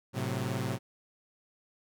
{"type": "chord", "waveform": "sawtooth", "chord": "F# diminished", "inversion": "first", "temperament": "equal", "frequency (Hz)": [110, 130.81, 185], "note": ["A2", "C3", "F#3"], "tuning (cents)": [0, 0, 0], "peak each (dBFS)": [-31, -30, -34], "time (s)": [0.13, 0.79], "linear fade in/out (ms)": 50, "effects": []}